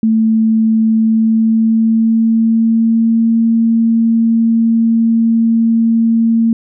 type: tone with pitch glide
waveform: sine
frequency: 221.8 to 227.9 Hz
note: A3 to A#3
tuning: +14 to -39 cents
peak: -8 dBFS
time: 0.03-6.53 s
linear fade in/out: 2 ms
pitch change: +47 cents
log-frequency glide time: 0.89-3.35 s
effects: none